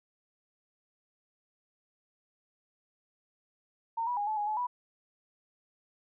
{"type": "tone with pitch steps", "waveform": "sine", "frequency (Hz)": [914, 976, 821, 864, 829, 857, 982], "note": ["A#5", "B5", "G#5", "A5", "G#5", "A5", "B5"], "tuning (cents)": [-34, -21, -20, -32, -3, -46, -10], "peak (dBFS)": -29, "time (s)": [3.97, 4.67], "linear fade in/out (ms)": 10, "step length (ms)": 100, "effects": []}